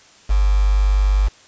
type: tone with quantisation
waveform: sine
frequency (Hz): 49.72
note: G1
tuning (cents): +25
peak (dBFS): -12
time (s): 0.29-1.29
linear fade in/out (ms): 20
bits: 5
effects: white hiss -48 dBFS RMS until 1.47 s + resampled to 16000 Hz